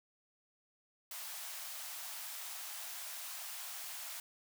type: high-pass noise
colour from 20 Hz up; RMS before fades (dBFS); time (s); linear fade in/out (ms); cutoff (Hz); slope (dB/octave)
white; -45; 1.11-4.2; 2; 610; 96
effects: none